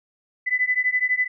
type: beating tone pair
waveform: sine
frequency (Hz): 1996 / 2008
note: B6 / B6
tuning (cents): +18 / +28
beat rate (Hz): 12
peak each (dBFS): -22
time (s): 0.46-1.28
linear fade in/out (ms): 20
effects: none